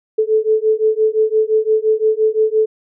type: beating tone pair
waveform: sine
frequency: 433 / 438.8 Hz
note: A4 / A4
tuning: -28 / -5 cents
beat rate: 5.8 Hz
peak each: -15 dBFS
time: 0.18-2.66 s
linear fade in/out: 10 ms
effects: none